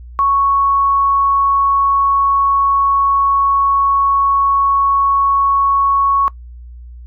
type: tone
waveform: sine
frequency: 1108.7 Hz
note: C#6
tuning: in tune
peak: -10 dBFS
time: 0.19-6.28 s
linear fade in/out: 0 ms
effects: noise-tail reverb RT60 0.1 s tail -21 dB re dry + added 60 Hz sine -31 dBFS peak until 7.06 s